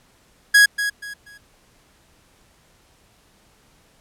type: tone with echo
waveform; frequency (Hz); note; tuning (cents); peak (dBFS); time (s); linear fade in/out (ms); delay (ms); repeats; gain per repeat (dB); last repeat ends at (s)
45% pulse; 1660; G#6; -1; -9; 0.54-0.66; 10; 240; 3; -11; 1.38
effects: pink hiss -57 dBFS RMS until 4 s + low-pass 12000 Hz 12 dB/octave